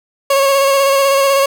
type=tone with vibrato; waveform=30% pulse; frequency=550 Hz; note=C#5; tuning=14 cents flat; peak=-7 dBFS; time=0.3-1.46 s; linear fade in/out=5 ms; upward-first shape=square; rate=16 Hz; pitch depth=20 cents each way; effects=none

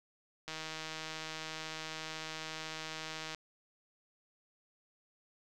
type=click train; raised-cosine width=0.2 ms; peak=-24 dBFS; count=454; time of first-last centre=0.48-3.347 s; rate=158 Hz; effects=none

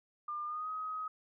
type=tone with pitch glide; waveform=sine; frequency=1200 to 1262.6 Hz; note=D6 to D#6; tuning=+37 to +25 cents; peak=-36 dBFS; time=0.28-1.08 s; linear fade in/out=5 ms; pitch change=+88 cents; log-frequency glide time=0.45-0.69 s; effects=none

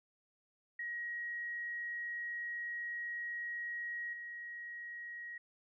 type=tone with level steps; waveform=sine; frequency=1896 Hz; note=A#6; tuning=29 cents sharp; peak=-38 / -43 dBFS; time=0.79-5.38 s; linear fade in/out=5 ms; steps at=4.13 s; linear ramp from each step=2 ms; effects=none

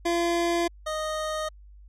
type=tone pair in turn; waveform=25% pulse; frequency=342.1 / 620.9 Hz; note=F4 / D#5; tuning=-36 / -4 cents; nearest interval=minor seventh; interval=1032 cents; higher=second; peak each=-19 / -24 dBFS; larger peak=first; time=0.05-0.68 / 0.86-1.49 s; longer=neither; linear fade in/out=10 ms; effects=added 50 Hz sine -46 dBFS peak until 1.88 s + low-pass 9000 Hz 12 dB/octave

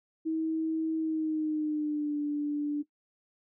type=tone with pitch glide; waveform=sine; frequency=320 to 293.4 Hz; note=D#4 to D4; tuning=+49 to -2 cents; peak=-27 dBFS; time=0.25-2.83 s; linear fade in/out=20 ms; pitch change=-151 cents; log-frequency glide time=0.97-2.19 s; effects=noise-tail reverb RT60 0.1 s tail -17 dB re dry

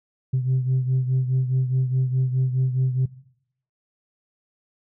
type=beating tone pair; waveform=sine; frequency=128.8 / 133.6 Hz; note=C3 / C3; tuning=-27 / +36 cents; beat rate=4.8 Hz; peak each=-19 / -24 dBFS; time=0.33-3.06 s; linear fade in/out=10 ms; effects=noise-tail reverb RT60 0.7 s tail -19 dB re dry + tanh soft clip ceiling -15 dBFS

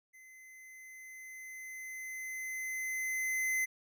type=tone with level ramp; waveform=square; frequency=2050 Hz; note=C7; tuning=36 cents flat; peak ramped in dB=-55 to -30 dBFS; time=0.13-3.66 s; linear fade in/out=20 ms; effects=none

